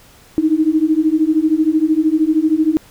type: beating tone pair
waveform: sine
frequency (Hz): 306.3 / 319.3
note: D#4 / D#4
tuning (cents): -27 / +45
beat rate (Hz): 13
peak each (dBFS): -15 / -14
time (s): 0.38-2.77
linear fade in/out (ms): 0
effects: pink hiss -46 dBFS RMS until 2.9 s